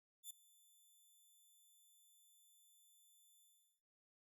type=tone with ADSR envelope; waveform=5% pulse; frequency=3520 Hz; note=A7; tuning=in tune; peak=-39 dBFS; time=0.23-3.82 s; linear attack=73 ms; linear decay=6 ms; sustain=-22 dB; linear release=400 ms; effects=none